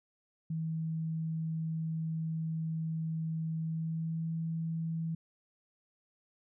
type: tone with pitch glide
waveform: sine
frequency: 160.9 to 163.24 Hz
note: E3 to E3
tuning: -42 to -17 cents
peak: -32 dBFS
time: 0.5-5.15 s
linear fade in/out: 5 ms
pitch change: +25 cents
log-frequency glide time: 3.58-4.32 s
effects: none